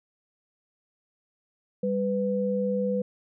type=tone pair together; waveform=sine; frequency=197.5 / 497.7 Hz; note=G3 / B4; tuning=+13 / +13 cents; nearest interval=octave + major third; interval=1600 cents; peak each=-27 / -26 dBFS; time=1.83-3.02 s; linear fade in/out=5 ms; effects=none